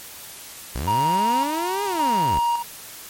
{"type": "linear two-way sweep", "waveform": "sawtooth", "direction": "up then down", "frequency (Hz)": [52.5, 415.3, 52.5], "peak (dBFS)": -21, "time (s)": [0.75, 2.39], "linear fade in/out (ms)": 5, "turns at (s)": 1.84}
{"type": "tone with tremolo", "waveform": "triangle", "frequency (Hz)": 943, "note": "A#5", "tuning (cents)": 20, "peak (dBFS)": -16, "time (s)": [0.87, 2.63], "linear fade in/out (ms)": 10, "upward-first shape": "square", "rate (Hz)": 0.89, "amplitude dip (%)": 55}
{"effects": ["white hiss -39 dBFS RMS until 3.09 s", "MP3 64 kbps"]}